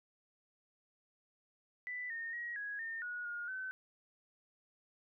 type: tone with pitch steps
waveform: sine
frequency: 1986 / 1836 / 1899 / 1662 / 1819 / 1455 / 1427 / 1524 Hz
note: B6 / A#6 / A#6 / G#6 / A#6 / F#6 / F6 / G6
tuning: +9 / -27 / +32 / +1 / -43 / -29 / +37 / -49 cents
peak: -39 dBFS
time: 1.87-3.71 s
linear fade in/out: 0 ms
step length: 230 ms
effects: none